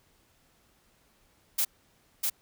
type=noise with echo; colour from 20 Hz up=blue; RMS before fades=-26 dBFS; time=1.58-1.65 s; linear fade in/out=10 ms; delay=650 ms; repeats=1; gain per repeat=-2 dB; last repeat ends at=2.3 s; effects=pink hiss -66 dBFS RMS until 2.41 s